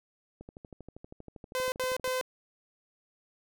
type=click train; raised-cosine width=2 ms; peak=-32 dBFS; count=22; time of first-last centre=0.41-2.077 s; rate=12.6 Hz
type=tone bursts; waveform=sawtooth; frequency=512 Hz; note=C5; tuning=38 cents flat; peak=-25 dBFS; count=3; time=1.55-2.212 s; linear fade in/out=0 ms; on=170 ms; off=76 ms
effects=none